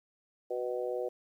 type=harmonic tone with a mistuned harmonic; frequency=123.47 Hz; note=B2; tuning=in tune; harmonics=3 / 4 / 5 / 6; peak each=-37 / -34 / -39 / -44 dBFS; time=0.5-1.09 s; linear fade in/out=10 ms; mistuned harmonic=6; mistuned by=+32 cents; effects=11-bit